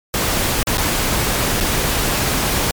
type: noise with dropouts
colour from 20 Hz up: pink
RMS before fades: -18 dBFS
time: 0.14-2.71 s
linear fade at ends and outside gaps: 0 ms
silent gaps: 0.629-0.671 / 0.772-0.781 / 1.602-1.608 s
effects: MP3 96 kbps